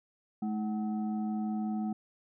sine tone with frequency modulation, 214.2 Hz, A3, 46 cents flat, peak -30 dBFS, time 0.42-1.93 s, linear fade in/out 5 ms, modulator 534 Hz, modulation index 0.53, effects none

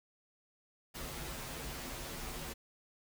pink noise with comb filter, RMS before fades -43 dBFS, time 0.94-2.54 s, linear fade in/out 20 ms, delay 10 ms, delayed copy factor -0.85, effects none

